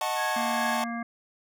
45% pulse chord, D# half-diminished seventh, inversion none, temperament equal with one note detuned, 622.3 / 740 / 880 / 1096 Hz, D#5 / F#5 / A5 / C#6, 0 / 0 / 0 / -20 cents, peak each -34 / -32 / -31 / -33 dBFS, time 0.01-0.84 s, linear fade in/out 2 ms
sine tone with tremolo, 1661.2 Hz, G#6, in tune, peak -30 dBFS, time 0.15-0.79 s, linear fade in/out 50 ms, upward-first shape sine, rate 2.4 Hz, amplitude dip 80%
harmonic tone, 233.4 Hz, A#3, 2 cents sharp, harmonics 1 / 3 / 5 / 7 / 9, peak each -32 / -37 / -39 / -40 / -42 dBFS, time 0.36-1.03 s, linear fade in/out 5 ms
effects none

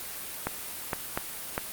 clicks, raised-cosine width 0.5 ms, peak -12 dBFS, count 4, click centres 0.47 / 0.932 / 1.175 / 1.579 s, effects white hiss -38 dBFS RMS until 1.72 s + Opus 32 kbps

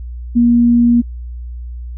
sine tone, 237.8 Hz, A#3, 35 cents sharp, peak -7 dBFS, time 0.35-1.02 s, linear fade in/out 20 ms, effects added 60 Hz sine -24 dBFS peak until 1.97 s

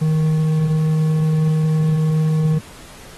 triangle tone with hard clipping, 156.7 Hz, D#3, 13 cents sharp, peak -15 dBFS, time 0.01-2.59 s, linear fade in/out 10 ms, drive 7 dB, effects pink hiss -41 dBFS RMS until 3.17 s + AAC 32 kbps

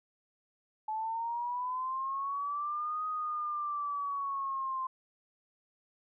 sine linear two-way sweep, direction up then down, 860 to 1252 to 1041 Hz, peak -32 dBFS, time 0.88-4.87 s, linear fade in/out 5 ms, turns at 3.06 s, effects none

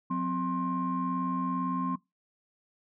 sine tone cluster, 181.2 / 259 / 1060 Hz, F#3 / C4 / C6, -36 / -17 / +22 cents, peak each -31 dBFS, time 0.1-1.96 s, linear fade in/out 10 ms, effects noise-tail reverb RT60 0.2 s tail -22 dB re dry + tanh soft clip ceiling -21 dBFS

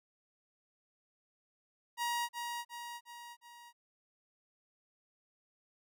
sawtooth tone with echo, 950 Hz, A#5, 33 cents sharp, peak -29 dBFS, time 1.97-2.29 s, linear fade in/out 50 ms, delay 360 ms, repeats 4, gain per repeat -5 dB, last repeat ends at 3.73 s, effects none

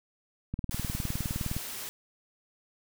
click train, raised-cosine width 5 ms, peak -20 dBFS, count 21, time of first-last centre 0.54-1.566 s, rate 19.5 Hz
white noise, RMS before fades -39 dBFS, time 0.71-1.89 s, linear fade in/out 0 ms
effects none

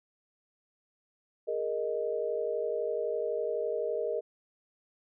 sine chord, Ab suspended second, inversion none, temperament just, 415.3 / 467.2 / 623 Hz, Ab4 / Bb4 / Eb5, 0 / +4 / +2 cents, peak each -35 / -32 / -34 dBFS, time 1.47-4.21 s, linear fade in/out 20 ms, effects none

